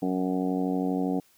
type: harmonic tone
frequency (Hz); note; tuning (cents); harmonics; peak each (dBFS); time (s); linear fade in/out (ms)
92.5; F#2; 0; 2 / 3 / 4 / 5 / 6 / 7 / 8 / 9; -30 / -27 / -37 / -34 / -43 / -40 / -36 / -47; 0.02-1.2; 5
effects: white hiss -62 dBFS RMS until 1.37 s